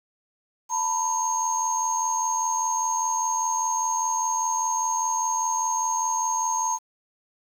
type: tone cluster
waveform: sine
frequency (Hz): 902 / 987 / 6470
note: A5 / B5 / G#8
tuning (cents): +43 / -1 / -46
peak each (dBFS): -26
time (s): 0.69-6.79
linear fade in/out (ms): 50
effects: tanh soft clip ceiling -15 dBFS + 8-bit